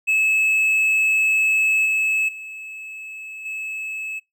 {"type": "tone with level steps", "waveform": "triangle", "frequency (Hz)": 2595, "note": "E7", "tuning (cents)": -28, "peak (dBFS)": [-14, -16, -31, -25], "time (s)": [0.07, 4.2], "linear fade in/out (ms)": 20, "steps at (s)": [1.85, 2.28, 3.45], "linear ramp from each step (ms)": 10, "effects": ["noise-tail reverb RT60 0.2 s tail -23 dB re dry"]}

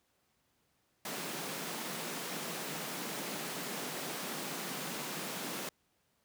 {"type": "high-pass noise", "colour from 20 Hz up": "pink", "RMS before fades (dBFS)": -40, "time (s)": [1.05, 5.69], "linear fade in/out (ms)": 2, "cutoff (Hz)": 150, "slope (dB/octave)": 48, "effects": ["pink hiss -75 dBFS RMS until 6.24 s", "high-pass 80 Hz 12 dB/octave"]}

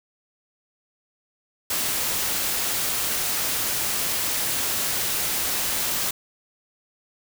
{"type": "noise", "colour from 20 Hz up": "white", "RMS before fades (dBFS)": -25, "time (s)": [1.7, 6.11], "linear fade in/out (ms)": 5, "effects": []}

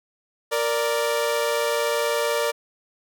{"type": "tone pair together", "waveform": "sawtooth", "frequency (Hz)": [466.2, 586.7], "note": ["A#4", "D5"], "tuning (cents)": [0, -2], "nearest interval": "major third", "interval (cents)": 398, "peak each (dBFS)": -20, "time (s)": [0.51, 2.52], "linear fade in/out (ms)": 20, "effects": []}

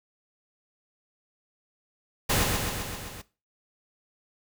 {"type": "noise with echo", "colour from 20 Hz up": "pink", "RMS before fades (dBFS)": -24, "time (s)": [2.29, 2.44], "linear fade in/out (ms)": 10, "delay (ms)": 130, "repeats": 6, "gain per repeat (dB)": -3, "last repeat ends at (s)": 3.22, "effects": ["noise-tail reverb RT60 0.3 s tail -18 dB re dry"]}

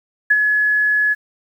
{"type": "tone with ADSR envelope", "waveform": "sine", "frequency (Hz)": 1698, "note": "G#6", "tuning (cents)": 38, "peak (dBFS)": -8, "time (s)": [0.3, 1.15], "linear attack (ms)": 10, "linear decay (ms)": 41, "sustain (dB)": -5, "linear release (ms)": 28, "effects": ["8-bit"]}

